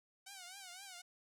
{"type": "tone with vibrato", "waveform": "5% pulse", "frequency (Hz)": 751, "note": "F#5", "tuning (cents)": 26, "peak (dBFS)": -38, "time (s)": [0.26, 1.02], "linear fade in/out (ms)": 10, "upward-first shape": "triangle", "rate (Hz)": 3.9, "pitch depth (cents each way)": 140, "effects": []}